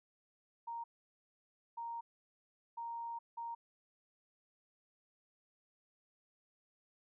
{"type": "tone bursts at uneven times", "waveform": "sine", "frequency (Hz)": 931, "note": "A#5", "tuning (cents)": -2, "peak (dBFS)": -40, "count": 4, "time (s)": [[0.67, 0.84], [1.77, 2.01], [2.77, 3.19], [3.37, 3.55]], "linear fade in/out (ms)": 10, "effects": []}